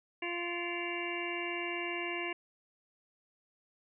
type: harmonic tone with a mistuned harmonic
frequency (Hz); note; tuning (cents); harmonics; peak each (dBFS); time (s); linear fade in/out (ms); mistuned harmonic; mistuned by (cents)
347.1; F4; -11; 1 / 2 / 3 / 5 / 6 / 7 / 8; -39 / -44 / -44 / -45 / -43 / -41 / -41; 0.22-2.33; 5; 7; -86
effects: none